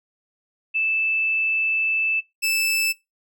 sine / sawtooth tone pair in turn, 2634 / 2634 Hz, E7 / E7, -2 / -2 cents, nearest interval unison, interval 0 cents, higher neither, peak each -19 / -16 dBFS, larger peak second, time 0.74-2.21 / 2.42-2.93 s, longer first, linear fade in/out 20 ms, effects noise-tail reverb RT60 0.2 s tail -21 dB re dry

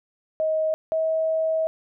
sine tone pair in turn, 630 / 640.6 Hz, D#5 / E5, +21 / -50 cents, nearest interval unison, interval 29 cents, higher second, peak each -20 dBFS, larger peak neither, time 0.4-0.74 / 0.92-1.67 s, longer second, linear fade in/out 0 ms, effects none

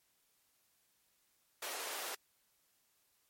pink high-pass noise, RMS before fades -42 dBFS, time 1.62-2.15 s, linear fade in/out 5 ms, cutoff 440 Hz, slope 24 dB/octave, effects white hiss -75 dBFS RMS until 3.29 s + MP3 64 kbps

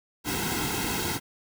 pink noise with comb filter, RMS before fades -29 dBFS, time 0.24-1.2 s, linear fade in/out 50 ms, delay 1.7 ms, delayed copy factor -1, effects none

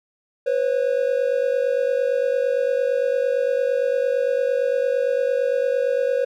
triangle tone pair together, 493.9 / 542.7 Hz, B4 / C#5, 0 / -37 cents, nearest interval major second, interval 163 cents, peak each -19 dBFS, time 0.46-6.25 s, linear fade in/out 10 ms, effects none

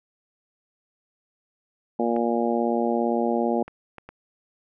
harmonic tone, 117.6 Hz, A#2, 16 cents sharp, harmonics 2 / 3 / 4 / 5 / 6 / 7, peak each -25 / -27 / -28 / -29 / -30 / -30 dBFS, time 1.99-3.63 s, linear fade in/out 5 ms
clicks, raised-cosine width 0.5 ms, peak -25 dBFS, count 4, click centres 2.164 / 3.68 / 3.983 / 4.09 s
effects none

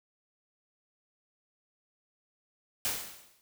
white noise with exponential decay, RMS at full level -29 dBFS, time 2.85-3.41 s, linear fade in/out 0 ms, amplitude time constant 120 ms, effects none

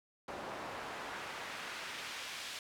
pink noise with band-pass filter sweep, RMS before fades -44 dBFS, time 0.28-2.59 s, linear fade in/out 2 ms, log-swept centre 720 to 3500 Hz, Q 0.8, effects none

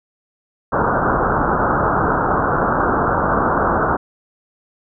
white low-pass noise, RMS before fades -17 dBFS, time 0.72-3.97 s, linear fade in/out 10 ms, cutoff 1500 Hz, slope 96 dB/octave, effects none

